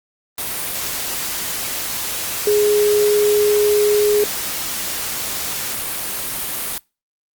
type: tone in noise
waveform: sine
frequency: 416.9 Hz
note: G#4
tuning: 7 cents sharp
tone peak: -12 dBFS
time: 2.47-4.24 s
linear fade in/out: 2 ms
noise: white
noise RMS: -24 dBFS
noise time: 0.38-6.78 s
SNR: +9 dB
effects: noise-tail reverb RT60 0.3 s tail -26 dB re dry + Opus 32 kbps